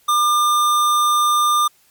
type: tone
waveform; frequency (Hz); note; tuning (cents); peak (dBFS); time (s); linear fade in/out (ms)
square; 1200; D6; +37; -14; 0.08-1.68; 10
effects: white hiss -56 dBFS RMS until 1.9 s + MP3 96 kbps